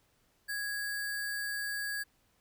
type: tone with sample-and-hold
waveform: sine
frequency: 1661.2 Hz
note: G#6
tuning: in tune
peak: -33 dBFS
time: 0.48-2.04 s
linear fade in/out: 20 ms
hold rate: 6300 Hz
effects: pink hiss -71 dBFS RMS until 2.4 s